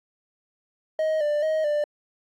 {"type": "tone with vibrato", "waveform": "triangle", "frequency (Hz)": 610, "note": "D#5", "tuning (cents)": -34, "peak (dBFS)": -19, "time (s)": [0.99, 1.84], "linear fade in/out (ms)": 2, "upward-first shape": "square", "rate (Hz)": 2.3, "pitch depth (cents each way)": 51, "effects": ["AAC 64 kbps"]}